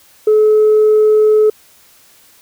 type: tone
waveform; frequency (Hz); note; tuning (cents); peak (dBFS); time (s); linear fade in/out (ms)
sine; 429; A4; -44; -5; 0.27-1.5; 5
effects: tanh soft clip ceiling -4 dBFS + white hiss -47 dBFS RMS until 2.41 s